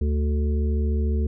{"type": "harmonic tone", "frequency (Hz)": 73.8, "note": "D2", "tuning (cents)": 9, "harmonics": [1, 3, 5, 6], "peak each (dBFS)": [-20, -30, -34, -36], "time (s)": [0.01, 1.27], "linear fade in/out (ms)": 5, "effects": []}